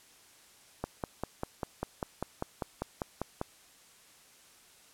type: click train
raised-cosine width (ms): 1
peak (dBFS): -18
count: 14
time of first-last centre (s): 0.84-3.414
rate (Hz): 5.05
effects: white hiss -59 dBFS RMS until 4.93 s + low-pass 11000 Hz 12 dB/octave